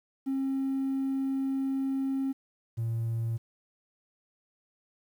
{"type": "tone pair in turn", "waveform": "triangle", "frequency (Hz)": [269.1, 114.52], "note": ["C4", "A#2"], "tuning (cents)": [49, -30], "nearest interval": "octave + minor third", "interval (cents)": 1479, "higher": "first", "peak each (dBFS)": [-24, -25], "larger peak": "first", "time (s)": [[0.26, 2.33], [2.77, 3.38]], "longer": "first", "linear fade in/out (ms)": 20, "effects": ["tanh soft clip ceiling -23 dBFS", "10-bit"]}